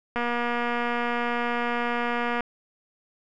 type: click train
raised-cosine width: 0.5 ms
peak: -13 dBFS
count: 538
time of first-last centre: 0.16-2.407 s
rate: 239 Hz
effects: none